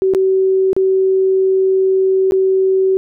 sine tone with dropouts, 380.5 Hz, F#4, 48 cents sharp, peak -10 dBFS, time 0.02-2.97 s, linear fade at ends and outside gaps 0 ms, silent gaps 0.137-0.148 / 0.731-0.765 / 2.31-2.321 s, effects none

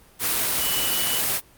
sine tone in noise, 2959 Hz, F#7, 1 cent flat, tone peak -27 dBFS, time 0.58-1.23 s, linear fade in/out 50 ms, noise white, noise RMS -23 dBFS, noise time 0.19-1.41 s, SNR -7 dB, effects pink hiss -53 dBFS RMS until 1.57 s + Opus 32 kbps

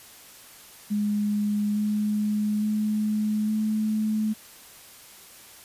sine tone with pitch steps, 207.7 / 210.4 / 213 / 215.8 Hz, G#3 / G#3 / G#3 / A3, 0 / +23 / +44 / -33 cents, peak -22 dBFS, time 0.9-4.34 s, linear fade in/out 20 ms, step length 860 ms, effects white hiss -48 dBFS RMS until 5.64 s + resampled to 32000 Hz

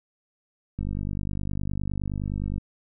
click train, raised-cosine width 5 ms, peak -18 dBFS, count 90, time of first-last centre 0.79-2.581 s, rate 49.7 Hz, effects none

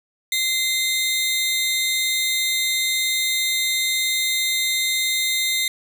sawtooth tone pair together, 2077 / 3697 Hz, C7 / A#7, -13 / -15 cents, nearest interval minor seventh, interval 998 cents, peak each -19 dBFS, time 0.32-5.68 s, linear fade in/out 2 ms, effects none

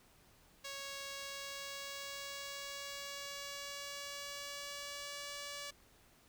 5% pulse tone with pitch glide, 554 to 573.5 Hz, C#5 to D5, -1 to -41 cents, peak -32 dBFS, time 0.64-5.71 s, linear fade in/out 10 ms, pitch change +60 cents, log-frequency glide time 1.08-5.35 s, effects pink hiss -66 dBFS RMS until 6.28 s

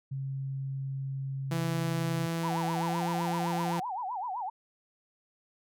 sine tone, 135.4 Hz, C#3, 40 cents flat, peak -32 dBFS, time 0.11-2.27 s, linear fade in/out 10 ms
sawtooth tone with pitch glide, 166.1 to 170.87 Hz, E3 to F3, +13 to -38 cents, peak -26 dBFS, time 1.51-3.8 s, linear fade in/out 5 ms, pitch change +49 cents, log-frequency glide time 2.76-2.99 s
sine tone with vibrato, 857 Hz, A5, 46 cents flat, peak -32 dBFS, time 2.43-4.5 s, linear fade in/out 10 ms, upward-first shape sine, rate 7.8 Hz, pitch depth 270 cents each way
effects none

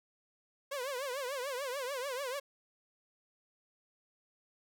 sawtooth tone with vibrato, 530 Hz, C5, 22 cents sharp, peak -32 dBFS, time 0.71-2.4 s, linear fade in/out 10 ms, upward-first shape triangle, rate 6.8 Hz, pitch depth 180 cents each way, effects none

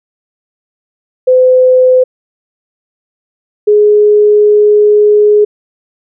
sine tone pair in turn, 510 / 418.4 Hz, C5 / G#4, -44 / +13 cents, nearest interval minor third, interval 343 cents, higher first, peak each -3 dBFS, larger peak neither, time 1.27-2.04 / 3.67-5.45 s, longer second, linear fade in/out 10 ms, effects none

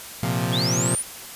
sawtooth chord, Bb suspended second, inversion none, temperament equal, 116.54 / 130.81 / 174.61 Hz, Bb2 / C3 / F3, 0 / 0 / 0 cents, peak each -22 dBFS, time 0.23-0.95 s, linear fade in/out 0 ms
sine linear sweep, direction up, 3136 to 9956 Hz, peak -23 dBFS, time 0.52-1.03 s, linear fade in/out 20 ms
effects white hiss -38 dBFS RMS until 1.35 s + resampled to 32000 Hz

